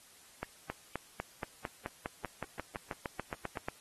accelerating click train, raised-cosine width 0.5 ms, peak -22 dBFS, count 19, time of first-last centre 0.43-3.685 s, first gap 270 ms, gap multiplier 0.95, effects white hiss -59 dBFS RMS until 3.8 s + AAC 32 kbps

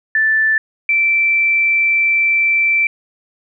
sine tone pair in turn, 1760 / 2336 Hz, A6 / D7, 0 / -10 cents, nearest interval perfect fourth, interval 490 cents, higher second, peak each -11 dBFS, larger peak neither, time 0.15-0.58 / 0.89-2.87 s, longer second, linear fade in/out 2 ms, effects none

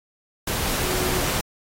sine tone in noise, 367.5 Hz, F#4, 12 cents flat, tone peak -28 dBFS, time 0.83-1.21 s, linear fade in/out 5 ms, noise pink, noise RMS -25 dBFS, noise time 0.47-1.41 s, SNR -6 dB, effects AAC 48 kbps

